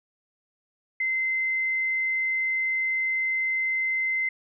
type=tone; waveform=sine; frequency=2068 Hz; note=C7; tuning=21 cents flat; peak=-23 dBFS; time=1-4.29 s; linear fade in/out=5 ms; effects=none